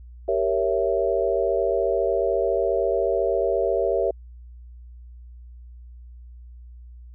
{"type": "chord", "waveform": "sine", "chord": "G diminished seventh", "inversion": "none", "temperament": "equal with one note detuned", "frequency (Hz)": [392, 466.2, 554.4, 664.2], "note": ["G4", "Bb4", "Db5", "Fb5"], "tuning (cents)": [0, 0, 0, 13], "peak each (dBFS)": -25, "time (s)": [0.28, 4.11], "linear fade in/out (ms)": 5, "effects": ["added 60 Hz sine -40 dBFS peak until 7.14 s"]}